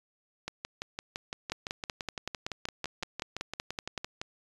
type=two click trains; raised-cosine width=0.2 ms; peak=-16 / -18 dBFS; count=14 / 23; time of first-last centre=1.52-3.977 / 0.48-4.215 s; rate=5.29 / 5.89 Hz; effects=resampled to 24000 Hz